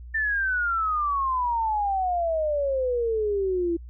sine exponential sweep, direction down, 1797 to 331.8 Hz, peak -22 dBFS, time 0.14-3.77 s, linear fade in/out 10 ms, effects added 60 Hz sine -38 dBFS peak until 3.89 s

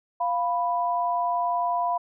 sine tone pair together, 698.5 / 987.8 Hz, F5 / B5, 0 / 0 cents, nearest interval tritone, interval 600 cents, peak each -25 dBFS, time 0.2-1.98 s, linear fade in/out 10 ms, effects none

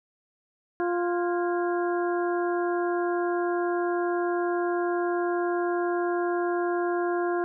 harmonic tone with a mistuned harmonic, 350 Hz, F4, 4 cents sharp, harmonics 1 / 2 / 3 / 4 / 5, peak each -25 / -31 / -35 / -37 / -39 dBFS, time 0.8-7.44 s, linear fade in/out 0 ms, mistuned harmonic 5, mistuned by -110 cents, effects none

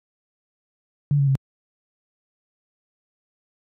sine tone with pitch steps, 144.4 / 139.56 / 134.89 Hz, D3 / C#3 / C#3, -29 / +12 / -47 cents, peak -15 dBFS, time 1.11-1.353 s, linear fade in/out 0 ms, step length 81 ms, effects high-pass 80 Hz 12 dB/octave

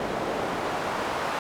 pink noise with band-pass filter sweep, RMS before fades -29 dBFS, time 0-1.39 s, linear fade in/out 2 ms, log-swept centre 550 to 970 Hz, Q 0.9, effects none

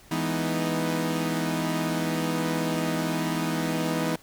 sawtooth chord, E major seventh, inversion none, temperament equal, 164.81 / 207.7 / 246.9 / 311.1 Hz, E3 / G#3 / B3 / D#4, 0 / 0 / 0 / 0 cents, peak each -25 / -31 / -27 / -26 dBFS, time 0.11-4.16 s, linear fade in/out 5 ms, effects pink hiss -53 dBFS RMS until 4.22 s

